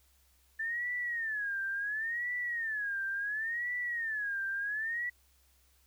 sine tone with vibrato, 1761 Hz, A6, 1 cent sharp, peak -32 dBFS, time 0.59-5.1 s, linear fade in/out 10 ms, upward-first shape sine, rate 0.71 Hz, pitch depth 190 cents each way, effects added 65 Hz sine -67 dBFS peak until 5.86 s + white hiss -69 dBFS RMS until 5.86 s

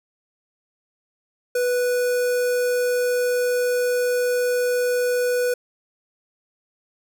square tone with notch filter, 492.7 Hz, B4, 4 cents flat, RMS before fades -21 dBFS, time 1.55-5.54 s, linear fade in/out 5 ms, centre 3200 Hz, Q 1.1, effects none

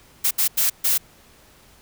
blue noise bursts at uneven times, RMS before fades -19 dBFS, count 4, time 0.24-0.31 / 0.38-0.48 / 0.57-0.7 / 0.84-0.98 s, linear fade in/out 10 ms, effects pink hiss -52 dBFS RMS until 1.81 s

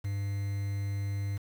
triangle tone with quantisation, 100 Hz, G2, 35 cents sharp, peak -28 dBFS, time 0.04-1.38 s, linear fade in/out 10 ms, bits 8, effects none

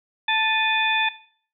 harmonic tone with a mistuned harmonic, 880 Hz, A5, in tune, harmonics 1 / 2 / 3 / 4, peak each -24 / -24 / -24 / -24 dBFS, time 0.28-1.09 s, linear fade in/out 5 ms, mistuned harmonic 3, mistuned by -110 cents, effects noise-tail reverb RT60 0.5 s tail -17 dB re dry

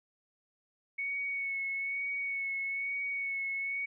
sine tone with vibrato, 2217 Hz, C#7, in tune, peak -32 dBFS, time 0.98-3.86 s, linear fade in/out 10 ms, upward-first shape sine, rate 1.1 Hz, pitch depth 22 cents each way, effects none

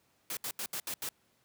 white noise bursts at uneven times, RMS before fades -37 dBFS, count 6, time 0.3-0.37 / 0.44-0.51 / 0.59-0.66 / 0.73-0.8 / 0.87-0.94 / 1.02-1.09 s, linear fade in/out 2 ms, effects pink hiss -71 dBFS RMS until 1.44 s + high-pass 100 Hz 12 dB/octave

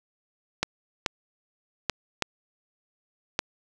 clicks, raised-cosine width 0.2 ms, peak -6 dBFS, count 5, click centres 0.63 / 1.062 / 1.897 / 2.223 / 3.391 s, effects none

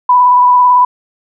sine tone with vibrato, 990 Hz, B5, 4 cents sharp, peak -4 dBFS, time 0.09-0.85 s, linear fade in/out 5 ms, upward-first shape square, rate 18 Hz, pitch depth 15 cents each way, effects none

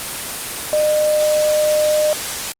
sine tone in noise, 608 Hz, D#5, 40 cents flat, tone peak -13 dBFS, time 0.73-2.13 s, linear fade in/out 0 ms, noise white, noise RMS -24 dBFS, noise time 0-2.52 s, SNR +8 dB, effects low-pass 12000 Hz 12 dB/octave + Opus 24 kbps

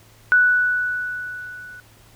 sine tone with level ramp, 1480 Hz, F#6, in tune, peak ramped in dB -10 to -37 dBFS, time 0.32-1.8 s, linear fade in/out 0 ms, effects added 109 Hz sine -52 dBFS peak until 2.15 s + pink hiss -52 dBFS RMS until 2.15 s

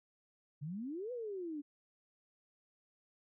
sine exponential two-way sweep, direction up then down, 136.6 to 508 to 282.2 Hz, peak -39 dBFS, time 0.61-1.62 s, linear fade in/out 20 ms, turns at 1.12 s, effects none

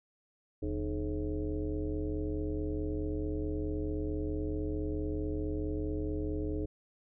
sine tone with frequency modulation, 193.3 Hz, G3, 24 cents flat, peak -31 dBFS, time 0.62-6.66 s, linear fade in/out 10 ms, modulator 114 Hz, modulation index 2.3, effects none

